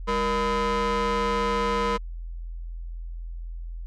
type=ring-modulated tone; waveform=30% pulse; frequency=268.4 Hz; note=C4; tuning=44 cents sharp; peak=-17 dBFS; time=0.07-1.98 s; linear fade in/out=20 ms; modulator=738 Hz; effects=added 42 Hz sine -32 dBFS peak until 3.86 s + low-pass 5000 Hz 12 dB/octave